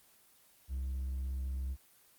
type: tone with hard clipping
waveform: sine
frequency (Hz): 65.9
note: C2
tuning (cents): +13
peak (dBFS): -35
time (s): 0.68-1.77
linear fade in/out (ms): 50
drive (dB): 2
effects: white hiss -64 dBFS RMS until 2.18 s + Opus 24 kbps